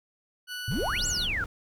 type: tone with pitch glide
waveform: 20% pulse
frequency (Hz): 1480 to 1453.7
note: F#6 to F#6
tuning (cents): 0 to -31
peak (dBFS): -29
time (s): 0.47-1.28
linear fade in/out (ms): 50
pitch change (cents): -31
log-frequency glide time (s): 0.74-1
type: exponential two-way sweep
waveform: sine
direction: up then down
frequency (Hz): 100.6 to 7902 to 1340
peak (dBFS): -27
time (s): 0.68-1.44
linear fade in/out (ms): 0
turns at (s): 1.07
type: noise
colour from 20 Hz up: brown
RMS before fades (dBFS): -35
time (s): 0.71-1.46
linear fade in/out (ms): 2
effects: none